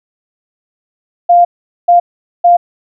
sine tone bursts at uneven times, 698.5 Hz, F5, in tune, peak -3 dBFS, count 3, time 1.29-1.45 / 1.88-2 / 2.44-2.57 s, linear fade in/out 10 ms, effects none

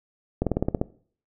slowing click train, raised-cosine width 2 ms, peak -9 dBFS, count 8, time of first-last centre 0.42-0.815 s, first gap 47 ms, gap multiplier 1.06, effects noise-tail reverb RT60 0.5 s tail -20 dB re dry

